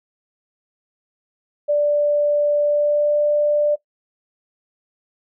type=tone with pitch glide; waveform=sine; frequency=587 to 591.4 Hz; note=D5 to D5; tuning=-1 to +12 cents; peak=-14 dBFS; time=1.68-3.76 s; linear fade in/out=20 ms; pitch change=+13 cents; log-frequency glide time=2.62-3.18 s; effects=noise-tail reverb RT60 0.1 s tail -17 dB re dry